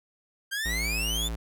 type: exponential sweep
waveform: sawtooth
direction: up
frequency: 1568 to 3601 Hz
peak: -25 dBFS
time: 0.51-1.29 s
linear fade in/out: 20 ms
type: tone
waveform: square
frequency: 56.3 Hz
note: A1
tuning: 40 cents sharp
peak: -31 dBFS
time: 0.65-1.36 s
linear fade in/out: 10 ms
effects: none